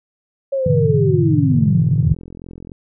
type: linear sweep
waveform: sine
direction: down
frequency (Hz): 554.4 to 65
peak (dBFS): -16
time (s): 0.52-2.14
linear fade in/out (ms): 10
type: chord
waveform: sine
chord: E dominant seventh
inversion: first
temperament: just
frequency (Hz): 103.01 / 123.61 / 148.33 / 164.81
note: G#2 / B2 / D3 / E3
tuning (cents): -14 / +2 / +18 / 0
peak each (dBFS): -20 / -19 / -16 / -20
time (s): 0.66-2.15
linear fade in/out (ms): 5
type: click train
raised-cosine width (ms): 3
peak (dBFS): -22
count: 53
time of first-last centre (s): 1.52-2.718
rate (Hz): 43.4
effects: none